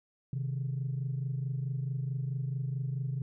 sine tone pair together, 130 / 154.6 Hz, C3 / D#3, -11 / -11 cents, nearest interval minor third, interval 300 cents, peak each -31 / -36 dBFS, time 0.33-3.22 s, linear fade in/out 2 ms, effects tanh soft clip ceiling -26 dBFS

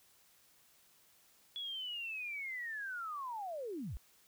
sine linear sweep, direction down, 3403 to 38.85 Hz, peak -39 dBFS, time 1.56-3.97 s, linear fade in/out 0 ms, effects white hiss -67 dBFS RMS until 4.27 s

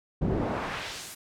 brown noise with band-pass filter sweep, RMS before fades -31 dBFS, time 0.21-1.15 s, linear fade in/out 10 ms, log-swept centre 200 to 12000 Hz, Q 0.94, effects none

